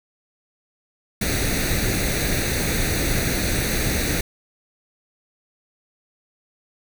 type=noise with comb filter; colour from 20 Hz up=pink; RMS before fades=-22 dBFS; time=1.21-4.21 s; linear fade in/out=5 ms; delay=0.48 ms; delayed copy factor=+0.7; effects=none